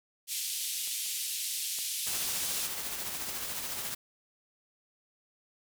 white band-pass noise, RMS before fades -35 dBFS, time 0.27-2.7 s, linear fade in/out 50 ms, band 2700 to 13000 Hz, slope 24 dB/octave
clicks, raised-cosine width 0.5 ms, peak -40 / -42 / -34 / -39 dBFS, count 4, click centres 0.875 / 1.062 / 1.788 / 2.111 s
white noise with tremolo, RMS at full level -35 dBFS, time 2.06-3.95 s, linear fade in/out 10 ms, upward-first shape triangle, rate 14 Hz, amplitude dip 40%
effects none

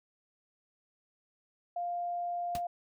sine tone, 700 Hz, F5, 4 cents sharp, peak -32 dBFS, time 1.76-2.67 s, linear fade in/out 5 ms
pink noise with exponential decay, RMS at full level -36 dBFS, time 2.55-2.62 s, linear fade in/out 0 ms, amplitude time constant 15 ms
effects none

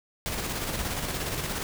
pink noise with tremolo, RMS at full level -30 dBFS, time 0.26-1.63 s, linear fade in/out 0 ms, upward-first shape square, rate 17 Hz, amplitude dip 35%, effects none

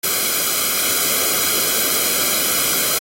white noise with comb filter, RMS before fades -18 dBFS, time 0.03-2.99 s, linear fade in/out 10 ms, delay 1.1 ms, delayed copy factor -0.8, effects AAC 48 kbps

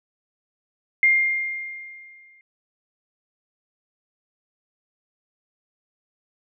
sine tone with exponential decay, 2114 Hz, C7, 17 cents sharp, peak -12 dBFS, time 1.03-2.41 s, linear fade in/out 1 ms, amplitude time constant 300 ms, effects none

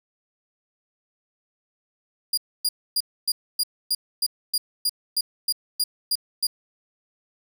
sawtooth tone bursts, 4837 Hz, D#8, 50 cents flat, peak -17 dBFS, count 14, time 2.33-6.47 s, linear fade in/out 5 ms, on 45 ms, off 270 ms, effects none

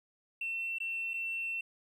triangle tone with dropouts, 2699 Hz, E7, 40 cents sharp, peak -30 dBFS, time 0.41-1.61 s, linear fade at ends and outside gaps 5 ms, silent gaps 0.785-0.802 / 1.135-1.139 s, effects tanh soft clip ceiling -31 dBFS

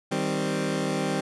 20% pulse chord, C minor, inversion first, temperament equal with one note detuned, 157.1 / 196 / 261.6 Hz, Eb3 / G3 / C4, +17 / 0 / 0 cents, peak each -25 / -24 / -25 dBFS, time 0.11-1.21 s, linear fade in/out 10 ms, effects resampled to 24000 Hz

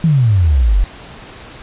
sine exponential sweep, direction down, 170.7 to 42.15 Hz, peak -8 dBFS, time 0.04-0.84 s, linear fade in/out 0 ms, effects pink hiss -35 dBFS RMS until 1.62 s + resampled to 8000 Hz

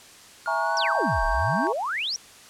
triangle tone with pitch glide, 1423 to 1569.8 Hz, F6 to G6, +32 to +2 cents, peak -27 dBFS, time 0.46-1.67 s, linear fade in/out 0 ms, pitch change +170 cents, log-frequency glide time 0.57-0.96 s
sine chord, A# half-diminished seventh, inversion second, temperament equal, 659.3 / 830.6 / 932.3 / 1108.7 Hz, E5 / G#5 / A#5 / C#6, 0 / 0 / 0 / 0 cents, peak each -29 / -29 / -27 / -30 dBFS, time 0.47-1.73 s, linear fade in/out 10 ms
sine exponential two-way sweep, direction down then up, 5920 to 32.06 to 5920 Hz, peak -25 dBFS, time 0.77-2.16 s, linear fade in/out 0 ms, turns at 1.25 s
effects white hiss -48 dBFS RMS until 2.49 s + low-pass 9000 Hz 12 dB/octave

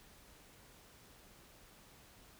silence, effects pink hiss -61 dBFS RMS until 2.39 s

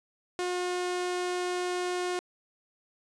sawtooth tone, 359.3 Hz, F4, 49 cents sharp, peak -25 dBFS, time 0.39-2.19 s, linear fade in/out 0 ms, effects resampled to 22050 Hz

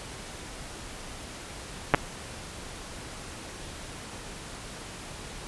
clicks, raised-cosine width 0.5 ms, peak -3 dBFS, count 2, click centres 1.939 / 1.946 s, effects pink hiss -41 dBFS RMS until 5.47 s + resampled to 24000 Hz

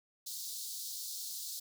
pink high-pass noise, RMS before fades -42 dBFS, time 0.26-1.6 s, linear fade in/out 10 ms, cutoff 3900 Hz, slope 48 dB/octave, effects none

